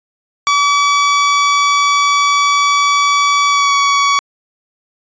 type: tone with pitch glide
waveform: sawtooth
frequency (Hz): 1144 to 1128.9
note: D6 to C#6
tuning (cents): -46 to +31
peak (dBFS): -6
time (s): 0.47-4.19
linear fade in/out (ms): 0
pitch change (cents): -23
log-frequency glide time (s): 3.49-3.73
effects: resampled to 16000 Hz